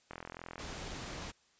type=click train; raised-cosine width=0.5 ms; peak=-28 dBFS; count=21; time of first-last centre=0.11-0.581 s; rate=42.5 Hz
type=noise; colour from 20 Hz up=pink; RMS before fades=-43 dBFS; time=0.58-1.32 s; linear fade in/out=20 ms
effects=white hiss -69 dBFS RMS until 1.59 s + resampled to 16000 Hz